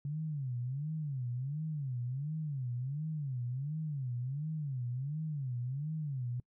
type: tone with vibrato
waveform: sine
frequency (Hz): 138.4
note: C#3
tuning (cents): -2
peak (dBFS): -34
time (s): 0.05-6.4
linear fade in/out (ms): 2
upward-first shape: sine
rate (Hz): 1.4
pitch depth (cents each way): 230
effects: noise-tail reverb RT60 0.1 s tail -25 dB re dry